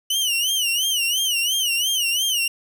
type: tone with vibrato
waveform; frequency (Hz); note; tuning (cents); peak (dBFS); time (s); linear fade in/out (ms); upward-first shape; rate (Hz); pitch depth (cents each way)
sawtooth; 2960; F#7; 0; -16; 0.1-2.48; 5; sine; 2.9; 140
effects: none